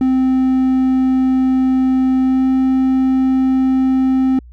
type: tone with pitch glide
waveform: triangle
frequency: 260 to 261.8 Hz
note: C4 to C4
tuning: -11 to +1 cents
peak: -9 dBFS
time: 0.01-4.39 s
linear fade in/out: 2 ms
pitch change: +12 cents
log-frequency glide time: 2.22-2.48 s
effects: added 60 Hz sine -36 dBFS peak until 4.52 s